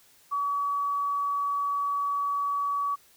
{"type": "tone", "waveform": "sine", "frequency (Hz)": 1137, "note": "C#6", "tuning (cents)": 44, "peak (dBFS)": -25, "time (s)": [0.31, 2.96], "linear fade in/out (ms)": 20, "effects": ["white hiss -59 dBFS RMS until 3.16 s"]}